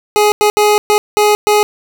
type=tone bursts at uneven times; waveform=25% pulse; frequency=418.5 Hz; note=G#4; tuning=13 cents sharp; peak=-4 dBFS; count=6; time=0.16-0.32 / 0.41-0.5 / 0.57-0.78 / 0.9-0.98 / 1.17-1.35 / 1.47-1.63 s; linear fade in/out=0 ms; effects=none